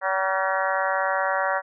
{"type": "harmonic tone with a mistuned harmonic", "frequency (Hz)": 190.3, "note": "F#3", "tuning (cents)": 49, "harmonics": [3, 4, 5, 6, 7, 8, 9, 10], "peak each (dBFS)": [-27, -28, -29, -30, -30, -31, -32, -32], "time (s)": [0.01, 1.62], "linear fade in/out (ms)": 50, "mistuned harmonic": 7, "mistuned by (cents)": 61, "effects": []}